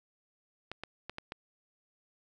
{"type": "clicks", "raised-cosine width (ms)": 0.3, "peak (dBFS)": -23, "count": 5, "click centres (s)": [0.716, 0.836, 1.096, 1.184, 1.321], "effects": []}